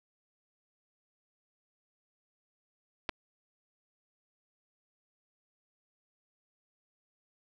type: clicks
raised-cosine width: 0.3 ms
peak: -17 dBFS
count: 2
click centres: 3.091 / 3.094 s
effects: none

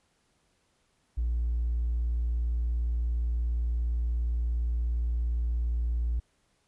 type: tone with hard clipping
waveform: sine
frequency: 58.6 Hz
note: A#1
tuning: 10 cents sharp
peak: -26 dBFS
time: 1.17-6.2 s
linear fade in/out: 10 ms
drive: 1 dB
effects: pink hiss -71 dBFS RMS until 6.67 s + resampled to 24000 Hz

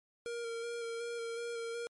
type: tone with vibrato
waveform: square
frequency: 466.2 Hz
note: A#4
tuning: in tune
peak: -38 dBFS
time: 0.26-1.87 s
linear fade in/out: 0 ms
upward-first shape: square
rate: 2.7 Hz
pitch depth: 17 cents each way
effects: MP3 48 kbps

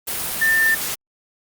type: tone in noise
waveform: sine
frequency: 1790 Hz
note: A6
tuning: 29 cents sharp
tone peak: -14 dBFS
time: 0.41-0.75 s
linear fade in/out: 10 ms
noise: white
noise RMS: -25 dBFS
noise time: 0.07-0.95 s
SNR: +8 dB
effects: Opus 32 kbps

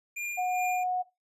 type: tone with tremolo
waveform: square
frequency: 2405 Hz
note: D7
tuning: 41 cents sharp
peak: -32 dBFS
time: 0.16-0.84 s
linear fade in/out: 10 ms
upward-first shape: sine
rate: 2.5 Hz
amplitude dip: 60%
type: tone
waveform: sine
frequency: 731 Hz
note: F#5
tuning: 21 cents flat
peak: -26 dBFS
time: 0.37-1.03 s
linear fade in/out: 20 ms
effects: noise-tail reverb RT60 0.2 s tail -18 dB re dry + resampled to 32000 Hz

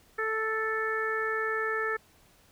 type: harmonic tone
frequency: 440 Hz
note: A4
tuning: in tune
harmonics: 1 / 2 / 3 / 4 / 5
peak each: -32 / -43 / -33 / -31 / -42 dBFS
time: 0.18-1.97 s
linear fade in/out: 10 ms
effects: pink hiss -61 dBFS RMS until 2.51 s

